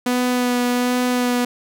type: tone with vibrato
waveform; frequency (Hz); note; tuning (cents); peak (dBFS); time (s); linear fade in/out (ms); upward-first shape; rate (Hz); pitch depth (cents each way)
sawtooth; 246.9; B3; 0; -13; 0.06-1.45; 5; sine; 1.3; 14
effects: none